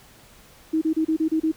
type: tone bursts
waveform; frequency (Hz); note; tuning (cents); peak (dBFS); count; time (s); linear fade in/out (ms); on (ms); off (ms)
sine; 317.5; D#4; +35; -18; 7; 0.73-1.518; 10; 86; 31
effects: pink hiss -51 dBFS RMS until 1.56 s